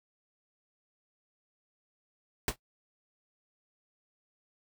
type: noise with exponential decay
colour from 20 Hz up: pink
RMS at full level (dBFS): -24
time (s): 2.48-2.56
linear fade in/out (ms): 2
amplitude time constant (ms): 16
effects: noise-tail reverb RT60 0.1 s tail -17 dB re dry